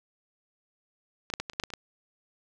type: clicks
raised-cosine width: 0.2 ms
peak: -19 / -10 / -15 / -18 / -30 / -11 / -12 / -29 / -16 dBFS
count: 9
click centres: 1.301 / 1.338 / 1.4 / 1.498 / 1.534 / 1.599 / 1.637 / 1.703 / 1.737 s
effects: none